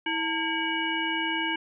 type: harmonic tone with a mistuned harmonic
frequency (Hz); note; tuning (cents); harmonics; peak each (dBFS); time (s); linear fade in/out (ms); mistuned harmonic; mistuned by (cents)
324.2; E4; -29; 1 / 3 / 5 / 7 / 9; -32 / -32 / -32 / -32 / -32; 0.06-1.56; 5; 3; -130
effects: none